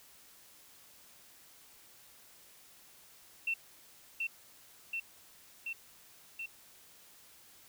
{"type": "tone with echo", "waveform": "sine", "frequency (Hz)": 2699, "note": "E7", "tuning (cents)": 40, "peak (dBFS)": -30, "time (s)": [3.47, 3.54], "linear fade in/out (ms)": 5, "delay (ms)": 730, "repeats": 4, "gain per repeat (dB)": -2, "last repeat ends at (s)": 6.46, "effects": ["white hiss -59 dBFS RMS until 7.68 s"]}